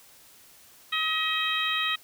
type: harmonic tone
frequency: 635 Hz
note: D#5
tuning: 35 cents sharp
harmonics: 2 / 3 / 4 / 5 / 6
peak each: -31 / -31 / -31 / -31 / -31 dBFS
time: 0.92-1.96 s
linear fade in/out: 10 ms
effects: white hiss -54 dBFS RMS until 2.03 s